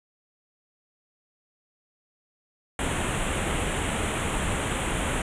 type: band-stop noise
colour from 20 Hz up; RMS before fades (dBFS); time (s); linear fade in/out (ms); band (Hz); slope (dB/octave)
pink; -27; 2.79-5.22; 2; 3400 to 7300; 48
effects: resampled to 22050 Hz